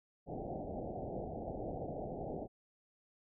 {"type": "low-pass noise", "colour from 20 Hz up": "white", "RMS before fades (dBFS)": -42, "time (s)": [0.26, 2.48], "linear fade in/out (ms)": 50, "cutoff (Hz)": 780, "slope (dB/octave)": 96, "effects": []}